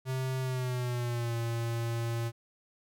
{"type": "tone with pitch glide", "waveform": "square", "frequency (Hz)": [130.5, 116.26], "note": ["C3", "A#2"], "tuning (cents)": [-4, -4], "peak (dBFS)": -31, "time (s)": [0.05, 2.32], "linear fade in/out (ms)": 50, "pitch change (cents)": -200, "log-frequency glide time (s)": [0.41, 1.36], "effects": []}